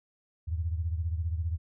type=beating tone pair; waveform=sine; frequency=80.6 / 95.6 Hz; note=E2 / G2; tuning=-38 / -43 cents; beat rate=15 Hz; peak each=-29 / -35 dBFS; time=0.47-1.58 s; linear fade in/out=20 ms; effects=none